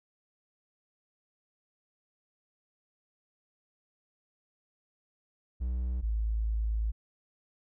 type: tone pair in turn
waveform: triangle / sine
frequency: 61.7 / 54.53 Hz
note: B1 / A1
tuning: -1 / -15 cents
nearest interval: major second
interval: 214 cents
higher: first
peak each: -27 dBFS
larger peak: neither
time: 5.6-6.02 / 6.02-6.92 s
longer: second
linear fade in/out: 20 ms
effects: none